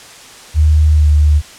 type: tone with pitch glide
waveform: sine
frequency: 76.7 to 74.73 Hz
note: D#2 to D2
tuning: -24 to +31 cents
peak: -6 dBFS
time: 0.54-1.42 s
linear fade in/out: 50 ms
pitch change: -45 cents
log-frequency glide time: 0.93-1.08 s
effects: white hiss -36 dBFS RMS until 1.58 s + low-pass 8000 Hz 12 dB/octave